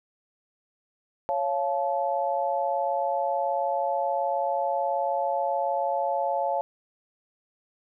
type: chord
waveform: sine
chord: Db augmented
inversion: none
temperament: just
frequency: 554.4 / 693 / 866.2 Hz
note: Db5 / F5 / A5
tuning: 0 / -14 / -27 cents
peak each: -28 dBFS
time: 1.29-6.61 s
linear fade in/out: 0 ms
effects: none